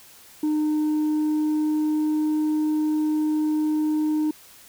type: tone with pitch glide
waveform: sine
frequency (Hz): 304.8 to 306.7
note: D#4 to D#4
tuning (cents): -36 to -25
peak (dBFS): -17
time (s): 0.43-4.31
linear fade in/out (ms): 5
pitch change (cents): +11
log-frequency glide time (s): 0.61-2.36
effects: tanh soft clip ceiling -19 dBFS + white hiss -49 dBFS RMS until 4.68 s